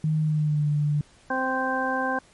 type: tone with pitch glide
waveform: sine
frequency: 155.56 to 147.94 Hz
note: D#3 to D3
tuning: 0 to +13 cents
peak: -20 dBFS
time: 0.04-1.01 s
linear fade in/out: 2 ms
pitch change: -87 cents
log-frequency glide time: 0.2-0.67 s
type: harmonic tone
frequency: 260.8 Hz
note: C4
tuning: 5 cents flat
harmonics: 1 / 2 / 3 / 4 / 6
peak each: -30 / -30 / -29 / -30 / -28 dBFS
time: 1.3-2.19 s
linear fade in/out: 5 ms
effects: pink hiss -56 dBFS RMS until 2.33 s + MP3 48 kbps